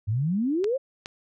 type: exponential sweep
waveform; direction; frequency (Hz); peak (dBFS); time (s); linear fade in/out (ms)
sine; up; 98 to 563; -22; 0.07-0.78; 20
type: clicks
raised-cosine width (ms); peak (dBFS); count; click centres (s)
0.2; -18; 2; 0.643 / 1.059
effects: none